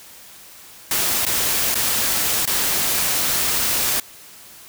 white noise with dropouts, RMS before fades -20 dBFS, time 0.91-4 s, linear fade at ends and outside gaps 2 ms, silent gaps 1.252-1.265 / 1.744-1.754 / 2.454-2.474 s, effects white hiss -43 dBFS RMS until 4.68 s

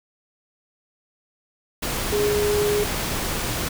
sine tone in noise, 415.3 Hz, G#4, in tune, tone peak -19 dBFS, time 2.12-2.84 s, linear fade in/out 10 ms, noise pink, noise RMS -26 dBFS, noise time 1.82-3.69 s, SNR +4 dB, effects none

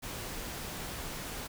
pink noise, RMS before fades -40 dBFS, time 0.02-1.48 s, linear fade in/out 20 ms, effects none

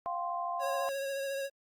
sine chord, F suspended second, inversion none, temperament equal with one note detuned, 698.5 / 771.9 / 1046.5 Hz, F5 / G5 / C6, 0 / -27 / 0 cents, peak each -35 / -41 / -36 dBFS, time 0.06-0.89 s, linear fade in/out 0 ms
square tone with vibrato, 549 Hz, C#5, 17 cents flat, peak -34 dBFS, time 0.59-1.5 s, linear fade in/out 50 ms, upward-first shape triangle, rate 14 Hz, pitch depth 27 cents each way
effects Opus 48 kbps

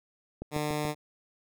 click train, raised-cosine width 2 ms, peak -23 dBFS, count 4, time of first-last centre 0.42-0.852 s, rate 6.95 Hz
10% pulse tone, 150 Hz, D3, 37 cents sharp, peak -21 dBFS, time 0.51-0.95 s, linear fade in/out 50 ms
effects none

